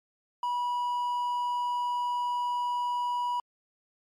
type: tone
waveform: triangle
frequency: 975 Hz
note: B5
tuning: 23 cents flat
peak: -25 dBFS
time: 0.43-3.4 s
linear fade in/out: 2 ms
effects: MP3 64 kbps